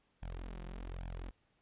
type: tone with flanger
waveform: sawtooth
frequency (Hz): 43.65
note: F1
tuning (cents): 0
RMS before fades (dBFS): -44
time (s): 0.22-1.31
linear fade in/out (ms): 10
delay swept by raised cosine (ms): 1.2 to 5.7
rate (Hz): 1.2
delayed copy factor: +0.85
effects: pink hiss -75 dBFS RMS until 1.61 s + resampled to 8000 Hz